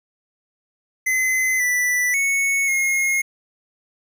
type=tone with pitch steps; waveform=square; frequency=2042 / 1976 / 2209 / 2152 Hz; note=C7 / B6 / C#7 / C7; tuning=-43 / 0 / -7 / +48 cents; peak=-18 dBFS; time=1.06-3.22 s; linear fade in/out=10 ms; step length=540 ms; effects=none